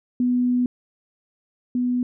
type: tone pair in turn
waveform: sine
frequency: 247.3 / 247.3 Hz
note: B3 / B3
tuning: +3 / +3 cents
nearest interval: unison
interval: 0 cents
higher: neither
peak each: -17 / -19 dBFS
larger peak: first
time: 0.2-0.66 / 1.75-2.03 s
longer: first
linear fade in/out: 2 ms
effects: none